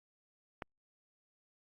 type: click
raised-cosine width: 0.5 ms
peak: -24 dBFS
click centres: 0.622 s
effects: Opus 48 kbps